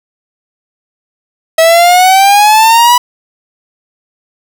45% pulse exponential sweep, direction up, 643 to 987.8 Hz, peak -3 dBFS, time 1.58-2.98 s, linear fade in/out 5 ms, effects none

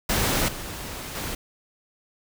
pink noise with level steps, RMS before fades -23 / -35 / -31 dBFS, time 0.09-1.35 s, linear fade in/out 5 ms, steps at 0.48 / 1.15 s, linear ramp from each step 5 ms, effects none

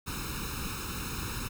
pink noise with comb filter, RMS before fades -36 dBFS, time 0.06-1.49 s, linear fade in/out 20 ms, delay 0.76 ms, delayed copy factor +0.9, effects none

